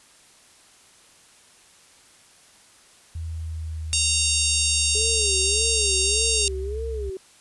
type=linear sweep; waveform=sine; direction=down; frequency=82 to 65.9 Hz; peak=-28 dBFS; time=3.15-7.1 s; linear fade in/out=5 ms
type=harmonic tone; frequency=925 Hz; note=A#5; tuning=14 cents flat; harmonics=3 / 4 / 5 / 6 / 7 / 8 / 9 / 10; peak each=-28 / -28 / -28 / -28 / -28 / -28 / -28 / -28 dBFS; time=3.93-6.48 s; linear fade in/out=0 ms
type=tone with vibrato; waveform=sine; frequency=415.3 Hz; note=G#4; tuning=in tune; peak=-29 dBFS; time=4.95-7.17 s; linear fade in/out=2 ms; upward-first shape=sine; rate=1.7 Hz; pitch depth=160 cents each way
effects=white hiss -53 dBFS RMS until 7.4 s + resampled to 24000 Hz